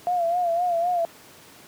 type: tone with vibrato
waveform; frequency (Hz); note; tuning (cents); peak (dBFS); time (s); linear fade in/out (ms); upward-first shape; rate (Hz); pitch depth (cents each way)
sine; 695; F5; -9; -20; 0.07-1.05; 0; sine; 3.9; 67
effects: pink hiss -48 dBFS RMS until 1.67 s + high-pass 150 Hz 12 dB/octave